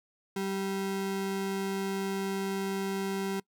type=ring-modulated tone; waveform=square; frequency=291.5 Hz; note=D4; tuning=13 cents flat; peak=-28 dBFS; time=0.36-3.4 s; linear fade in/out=5 ms; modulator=97.9 Hz; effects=noise-tail reverb RT60 0.1 s tail -24 dB re dry